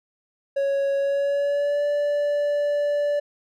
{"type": "tone with pitch glide", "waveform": "triangle", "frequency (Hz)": [554.4, 582], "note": ["C#5", "D5"], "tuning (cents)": [0, -16], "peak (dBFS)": -18, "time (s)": [0.56, 3.2], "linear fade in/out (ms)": 10, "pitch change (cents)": 84, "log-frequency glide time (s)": [0.97, 1.85], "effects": []}